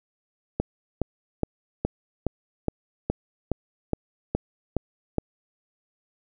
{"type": "click train", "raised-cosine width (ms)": 2, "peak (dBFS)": -10, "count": 12, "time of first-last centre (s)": [0.6, 5.183], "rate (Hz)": 2.4, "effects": []}